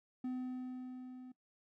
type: tone with level ramp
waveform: triangle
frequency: 253.8 Hz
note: B3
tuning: 47 cents sharp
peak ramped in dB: -34 to -47 dBFS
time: 0.24-1.32 s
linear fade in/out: 5 ms
effects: noise-tail reverb RT60 0.1 s tail -18 dB re dry